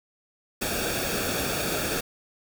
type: noise with comb filter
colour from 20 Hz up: pink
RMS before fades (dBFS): -28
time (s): 0.61-2.01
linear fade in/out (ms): 10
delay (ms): 0.99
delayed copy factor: -0.65
effects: none